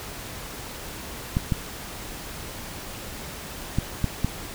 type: clicks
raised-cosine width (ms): 5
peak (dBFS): -9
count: 5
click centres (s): 1.369 / 1.522 / 3.786 / 4.043 / 4.246
effects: pink hiss -37 dBFS RMS until 4.54 s